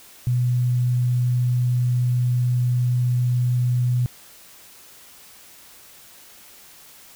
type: tone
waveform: sine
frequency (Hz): 123.47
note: B2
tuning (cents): 0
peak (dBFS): -17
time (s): 0.27-4.06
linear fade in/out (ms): 0
effects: white hiss -47 dBFS RMS until 7.15 s